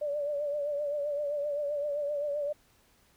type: tone with vibrato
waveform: sine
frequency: 582 Hz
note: D5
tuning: 16 cents flat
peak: -29 dBFS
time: 0.01-2.53 s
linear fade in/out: 10 ms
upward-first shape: triangle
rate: 7.7 Hz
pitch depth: 62 cents each way
effects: pink hiss -65 dBFS RMS until 3.16 s